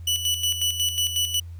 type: tone with tremolo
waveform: sawtooth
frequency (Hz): 2960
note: F#7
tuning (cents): 0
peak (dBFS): -17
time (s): 0.07-1.4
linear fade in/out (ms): 5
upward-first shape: square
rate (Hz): 5.5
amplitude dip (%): 60
effects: added 85 Hz sine -35 dBFS peak until 1.59 s + pink hiss -61 dBFS RMS until 1.59 s